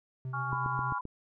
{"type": "tone with tremolo", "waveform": "triangle", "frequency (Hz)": 129.5, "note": "C3", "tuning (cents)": -17, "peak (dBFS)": -32, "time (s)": [0.25, 0.93], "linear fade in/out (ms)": 2, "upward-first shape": "sine", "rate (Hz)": 8.4, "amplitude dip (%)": 35}
{"type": "chord", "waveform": "sine", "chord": "Db major", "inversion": "second", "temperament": "equal with one note detuned", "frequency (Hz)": [830.6, 1113.2, 1396.9], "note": ["Ab5", "Db6", "F6"], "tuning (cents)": [0, 7, 0], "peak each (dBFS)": [-39, -36, -36], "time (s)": [0.33, 0.99], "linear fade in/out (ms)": 10}
{"type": "tone", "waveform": "sine", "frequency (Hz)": 1004, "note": "B5", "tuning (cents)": 28, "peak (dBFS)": -34, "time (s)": [0.52, 1.01], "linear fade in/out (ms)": 5}
{"type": "click train", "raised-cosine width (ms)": 3, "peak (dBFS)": -27, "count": 5, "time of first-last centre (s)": [0.53, 1.054], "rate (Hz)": 7.64}
{"effects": []}